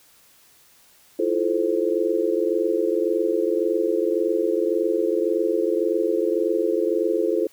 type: chord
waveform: sine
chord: F major seventh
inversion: third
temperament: just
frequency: 327.4 / 349.2 / 436.5 / 523.8 Hz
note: E4 / F4 / A4 / C5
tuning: -12 / 0 / -14 / +2 cents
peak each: -26 / -24 / -23 / -26 dBFS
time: 1.19-7.47 s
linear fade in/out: 5 ms
effects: white hiss -55 dBFS RMS until 7.52 s